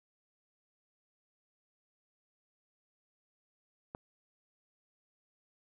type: click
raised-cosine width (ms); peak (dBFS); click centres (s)
1; -27; 3.949
effects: none